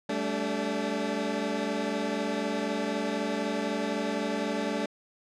20% pulse chord, G suspended second, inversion none, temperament equal with one note detuned, 196 / 220 / 288.1 Hz, G3 / A3 / D4, 0 / 0 / -33 cents, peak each -30 / -27 / -27 dBFS, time 0.09-4.86 s, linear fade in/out 5 ms, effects low-pass 6000 Hz 12 dB/octave

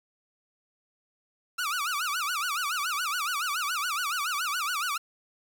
sawtooth tone with vibrato, 1300 Hz, E6, 24 cents flat, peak -24 dBFS, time 1.58-4.98 s, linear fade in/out 10 ms, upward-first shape sine, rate 7.1 Hz, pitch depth 240 cents each way, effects 9-bit

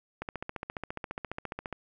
click train, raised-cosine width 0.5 ms, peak -20 dBFS, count 23, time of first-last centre 0.22-1.727 s, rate 14.6 Hz, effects none

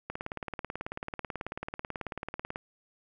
click train, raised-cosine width 0.5 ms, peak -20 dBFS, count 46, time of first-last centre 0.1-2.559 s, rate 18.3 Hz, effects none

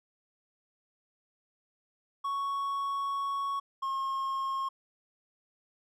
triangle tone pair in turn, 1111 / 1076.9 Hz, C#6 / C6, +4 / +50 cents, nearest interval minor second, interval 54 cents, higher first, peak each -28 dBFS, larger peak neither, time 2.24-3.6 / 3.82-4.69 s, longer first, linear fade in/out 10 ms, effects none

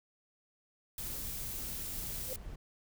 brown noise with tremolo, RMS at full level -44 dBFS, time 0.98-2.56 s, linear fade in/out 10 ms, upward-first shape triangle, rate 2 Hz, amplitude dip 35%
blue noise, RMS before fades -41 dBFS, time 0.98-2.36 s, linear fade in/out 2 ms
sine tone with exponential growth, 516 Hz, C5, 24 cents flat, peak -35 dBFS, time 2.23-2.33 s, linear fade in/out 1 ms, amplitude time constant 21 ms
effects none

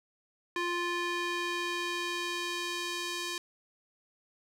square tone with band-pass filter sweep, 349.2 Hz, F4, in tune, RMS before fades -34 dBFS, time 0.56-3.38 s, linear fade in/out 2 ms, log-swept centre 1800 to 4600 Hz, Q 0.79, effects none

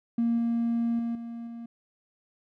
triangle tone with level steps, 233.1 Hz, A#3, in tune, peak -19 / -21 / -25 / -33 / -35 dBFS, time 0.18-1.66 s, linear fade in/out 5 ms, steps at 0.38 / 0.99 / 1.15 / 1.47 s, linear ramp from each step 2 ms, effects tanh soft clip ceiling -19 dBFS

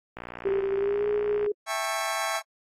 click train, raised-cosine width 0.5 ms, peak -22 dBFS, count 78, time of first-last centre 0.17-1.462 s, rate 59.6 Hz
sine tone with pitch glide, 392 to 415.3 Hz, G4 to G#4, 0 to 0 cents, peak -23 dBFS, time 0.45-1.52 s, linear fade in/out 5 ms, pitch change +100 cents, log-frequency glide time 0.73-1.08 s
25% pulse chord, A dominant seventh, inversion second, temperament just, 660 / 792 / 880 / 1100 Hz, E5 / G5 / A5 / C#6, +2 / +18 / 0 / -14 cents, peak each -28 / -30 / -32 / -28 dBFS, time 1.66-2.42 s, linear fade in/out 50 ms
effects AAC 32 kbps

